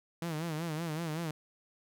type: tone with vibrato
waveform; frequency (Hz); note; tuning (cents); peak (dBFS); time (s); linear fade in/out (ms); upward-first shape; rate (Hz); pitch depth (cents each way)
sawtooth; 161.2; E3; -38; -30; 0.22-1.31; 2; sine; 5.3; 110
effects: none